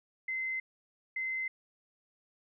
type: tone bursts at uneven times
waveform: sine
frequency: 2062 Hz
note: C7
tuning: 26 cents flat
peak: -32 dBFS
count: 2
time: 0.28-0.6 / 1.16-1.48 s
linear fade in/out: 5 ms
effects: none